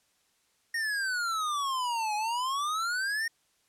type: exponential two-way sweep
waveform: square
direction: down then up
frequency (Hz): 1864.7 to 830.6 to 1864.7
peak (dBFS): -29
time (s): 0.74-3.28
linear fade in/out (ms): 5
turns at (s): 2.15
effects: white hiss -70 dBFS RMS until 3.68 s + low-pass 10000 Hz 12 dB/octave